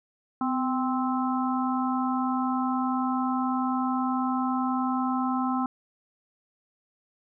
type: harmonic tone with a mistuned harmonic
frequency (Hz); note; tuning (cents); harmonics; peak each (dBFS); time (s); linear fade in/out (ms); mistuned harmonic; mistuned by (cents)
261.6; C4; 0; 1 / 3 / 4 / 5; -26 / -31 / -32 / -33; 0.41-5.66; 2; 1; -47
effects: none